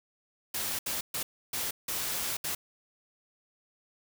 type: noise bursts at uneven times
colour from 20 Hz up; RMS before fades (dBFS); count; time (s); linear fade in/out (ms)
white; -33; 6; 0.54-0.79 / 0.86-1.01 / 1.14-1.23 / 1.53-1.71 / 1.88-2.37 / 2.44-2.55; 5
effects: none